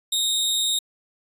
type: tone with amplitude modulation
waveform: sawtooth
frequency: 3729 Hz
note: A#7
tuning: in tune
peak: -15 dBFS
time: 0.12-0.79 s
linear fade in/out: 5 ms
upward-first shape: sine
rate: 209 Hz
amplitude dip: 50%
effects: resampled to 32000 Hz